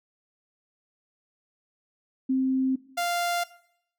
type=tone pair in turn; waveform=sine / sawtooth; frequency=262.4 / 696.3 Hz; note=C4 / F5; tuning=+5 / -5 cents; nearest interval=octave + perfect fourth; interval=1690 cents; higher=second; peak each=-21 dBFS; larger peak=neither; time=2.29-2.76 / 2.97-3.44 s; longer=neither; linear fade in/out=10 ms; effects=noise-tail reverb RT60 0.7 s tail -18 dB re dry